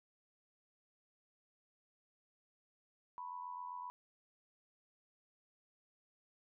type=tone with amplitude modulation; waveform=sine; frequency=987.8 Hz; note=B5; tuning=in tune; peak=-40 dBFS; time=3.18-3.9 s; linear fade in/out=0 ms; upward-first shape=sine; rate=87.7 Hz; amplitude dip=70%; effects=none